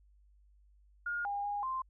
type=tone with pitch steps; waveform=sine; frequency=1423 / 809 / 818 / 1046 Hz; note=F6 / G#5 / G#5 / C6; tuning=+32 / -46 / -26 / -1 cents; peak=-33 dBFS; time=1.06-1.82 s; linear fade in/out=5 ms; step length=190 ms; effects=added 50 Hz sine -61 dBFS peak until 1.89 s